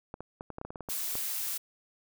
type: clicks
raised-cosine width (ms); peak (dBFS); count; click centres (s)
1; -25; 12; 0.141 / 0.206 / 0.409 / 0.503 / 0.584 / 0.614 / 0.65 / 0.705 / 0.758 / 0.807 / 0.888 / 1.154
type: noise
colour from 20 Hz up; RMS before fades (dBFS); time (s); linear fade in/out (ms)
blue; -34; 0.89-1.58; 10
effects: none